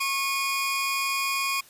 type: tone pair together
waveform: sawtooth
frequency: 1095 / 2458 Hz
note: C#6 / D#7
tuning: -22 / -22 cents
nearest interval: octave + major second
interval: 1400 cents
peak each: -24 dBFS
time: 0-1.61 s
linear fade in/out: 10 ms
effects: white hiss -53 dBFS RMS until 1.69 s + resampled to 32000 Hz